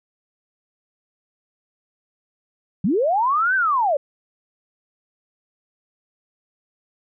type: linear two-way sweep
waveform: sine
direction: up then down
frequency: 155.56 to 1582 to 536 Hz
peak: -16 dBFS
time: 2.84-3.97 s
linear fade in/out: 5 ms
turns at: 3.55 s
effects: none